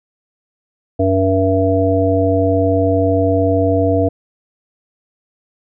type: harmonic tone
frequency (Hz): 95.3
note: G2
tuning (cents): -48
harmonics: 1 / 3 / 5 / 7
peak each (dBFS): -17 / -17 / -17 / -17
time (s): 0.99-4.09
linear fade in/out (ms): 10
effects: none